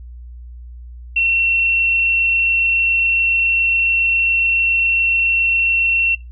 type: tone with frequency modulation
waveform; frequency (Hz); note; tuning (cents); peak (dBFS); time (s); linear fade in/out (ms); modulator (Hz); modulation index
sine; 2715; F7; -50; -13; 1.16-6.15; 5; 27.2; 0.35
effects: noise-tail reverb RT60 0.2 s tail -18 dB re dry + added 60 Hz sine -32 dBFS peak until 6.31 s